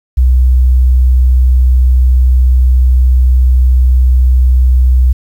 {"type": "tone", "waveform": "sine", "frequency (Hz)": 63.1, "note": "B1", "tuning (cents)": 38, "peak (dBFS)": -4, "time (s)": [0.17, 5.13], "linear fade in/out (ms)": 10, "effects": ["7-bit"]}